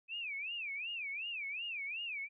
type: tone with vibrato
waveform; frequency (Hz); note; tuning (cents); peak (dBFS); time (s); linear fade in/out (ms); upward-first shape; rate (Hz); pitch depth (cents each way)
sine; 2500; D#7; +8; -38; 0.08-2.29; 50; sine; 2.7; 230
effects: none